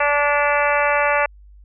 harmonic tone with a mistuned harmonic, 290 Hz, D4, 22 cents flat, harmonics 2 / 3 / 4 / 5 / 6 / 7 / 8 / 9, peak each -20 / -22 / -23 / -24 / -25 / -25 / -26 / -27 dBFS, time 0-1.26 s, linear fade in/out 5 ms, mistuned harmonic 9, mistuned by +32 cents, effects added 50 Hz sine -42 dBFS peak until 1.64 s

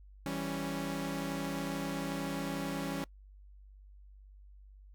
sawtooth chord, C# diminished, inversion first, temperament equal, 164.81 / 196 / 277.2 Hz, E3 / G3 / C#4, 0 / 0 / 0 cents, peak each -36 / -37 / -33 dBFS, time 0.26-3.04 s, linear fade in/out 0 ms, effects noise-tail reverb RT60 0.1 s tail -23 dB re dry + added 49 Hz sine -52 dBFS peak until 4.94 s

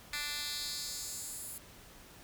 10% pulse tone with high-pass filter sweep, 293.7 Hz, D4, in tune, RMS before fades -40 dBFS, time 0.13-1.58 s, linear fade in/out 2 ms, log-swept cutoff 2400 to 11000 Hz, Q 1.7, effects pink hiss -55 dBFS RMS until 2.23 s

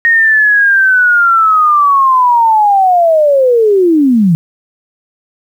sine linear sweep, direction down, 1864.7 to 156.6 Hz, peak -5 dBFS, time 0.05-4.35 s, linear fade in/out 0 ms, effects 7-bit

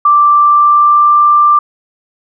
sine tone with pitch glide, 1174.7 to 1182.9 Hz, D6 to D6, 0 to +12 cents, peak -4 dBFS, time 0.05-1.59 s, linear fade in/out 5 ms, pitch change +12 cents, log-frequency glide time 0.32-1.18 s, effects none

